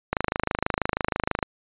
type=click train; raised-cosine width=0.5 ms; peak=-7 dBFS; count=35; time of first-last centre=0.13-1.428 s; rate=26.2 Hz; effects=resampled to 8000 Hz